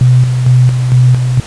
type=tone with tremolo; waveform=sine; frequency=125.7 Hz; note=B2; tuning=31 cents sharp; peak=-3 dBFS; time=0.01-1.4 s; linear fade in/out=2 ms; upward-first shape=square; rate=2.2 Hz; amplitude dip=50%; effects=pink hiss -29 dBFS RMS until 1.46 s + resampled to 22050 Hz